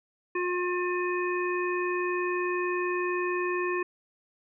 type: harmonic tone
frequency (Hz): 357.8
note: F4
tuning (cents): +42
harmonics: 1 / 3 / 5 / 7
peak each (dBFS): -28 / -33 / -35 / -36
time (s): 0.35-3.83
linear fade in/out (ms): 5
effects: none